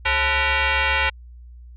sine tone with frequency modulation, 403.5 Hz, G#4, 50 cents flat, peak -17 dBFS, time 0.05-1.1 s, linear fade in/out 10 ms, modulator 471 Hz, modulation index 5.7, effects added 60 Hz sine -39 dBFS peak until 1.76 s

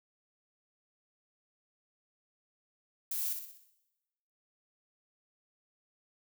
violet noise with echo, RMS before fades -35 dBFS, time 3.11-3.33 s, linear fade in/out 5 ms, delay 62 ms, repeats 6, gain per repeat -6 dB, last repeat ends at 3.702 s, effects noise-tail reverb RT60 1.0 s tail -17 dB re dry

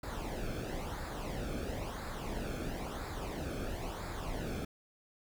brown noise with flanger, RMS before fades -39 dBFS, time 0.03-4.65 s, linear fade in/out 5 ms, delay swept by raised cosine 0.33 to 1.05 ms, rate 0.99 Hz, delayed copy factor -0.65, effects none

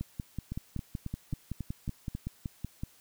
two click trains, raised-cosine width 5 ms, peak -22 / -23 dBFS, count 16 / 7, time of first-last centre 0.01-2.835 / 0.52-2.15 s, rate 5.31 / 3.68 Hz, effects white hiss -61 dBFS RMS until 3 s

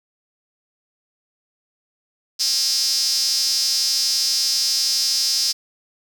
sawtooth tone with high-pass filter, 267.8 Hz, C4, 40 cents sharp, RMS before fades -20 dBFS, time 2.39-5.53 s, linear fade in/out 20 ms, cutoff 5100 Hz, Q 7.5, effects 8-bit

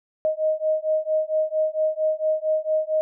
sine beating tone pair, 622 / 626.4 Hz, D#5 / D#5, -1 / +11 cents, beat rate 4.4 Hz, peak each -23 dBFS, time 0.25-3.01 s, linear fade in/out 0 ms, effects none

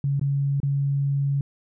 sine tone with dropouts, 139.9 Hz, C#3, 16 cents sharp, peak -20 dBFS, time 0.04-1.41 s, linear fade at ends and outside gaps 2 ms, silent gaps 0.196-0.213 / 0.602-0.631 s, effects none

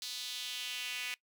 sawtooth tone with high-pass filter sweep, 248 Hz, B3, 7 cents sharp, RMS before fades -40 dBFS, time 0.02-1.14 s, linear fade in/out 0 ms, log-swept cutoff 4100 to 2400 Hz, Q 3, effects noise-tail reverb RT60 0.1 s tail -20 dB re dry

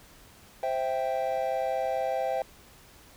triangle chord, C major, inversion none, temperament equal, 523.3 / 659.3 / 784 Hz, C5 / E5 / G5, 0 / 0 / 0 cents, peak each -29 dBFS, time 0.63-2.42 s, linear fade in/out 2 ms, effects pink hiss -54 dBFS RMS until 3.16 s

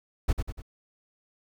brown noise with echo, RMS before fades -22 dBFS, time 0.28-0.33 s, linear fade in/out 10 ms, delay 97 ms, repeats 3, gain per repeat -6 dB, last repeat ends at 0.621 s, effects none

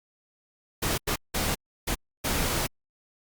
pink noise bursts at uneven times, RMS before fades -27 dBFS, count 5, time 0.82-0.98 / 1.07-1.16 / 1.34-1.55 / 1.87-1.95 / 2.24-2.67 s, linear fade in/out 10 ms, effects Opus 48 kbps

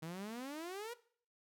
sawtooth exponential sweep, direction up, 155.56 to 490 Hz, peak -39 dBFS, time 0.02-0.94 s, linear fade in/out 10 ms, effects noise-tail reverb RT60 0.5 s tail -18 dB re dry

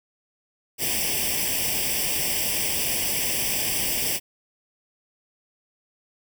white noise with comb filter, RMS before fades -25 dBFS, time 0.78-4.2 s, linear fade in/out 50 ms, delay 0.37 ms, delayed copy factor +0.95, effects none

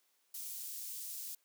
white high-pass noise, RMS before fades -44 dBFS, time 0.34-1.35 s, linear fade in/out 5 ms, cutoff 5800 Hz, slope 12 dB/octave, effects white hiss -75 dBFS RMS until 1.44 s + high-pass 300 Hz 12 dB/octave

